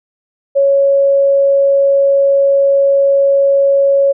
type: tone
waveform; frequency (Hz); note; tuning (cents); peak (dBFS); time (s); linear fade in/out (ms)
sine; 554.4; C#5; 0; -7; 0.55-4.13; 20
effects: none